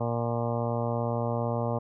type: harmonic tone with a mistuned harmonic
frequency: 117.7 Hz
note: A#2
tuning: 17 cents sharp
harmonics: 1 / 2 / 3 / 4 / 5 / 6 / 7 / 8 / 9 / 10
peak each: -30 / -34 / -41 / -34 / -33 / -38 / -38 / -42 / -40 / -46 dBFS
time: 0-1.79 s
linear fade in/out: 10 ms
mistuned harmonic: 10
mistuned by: +17 cents
effects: none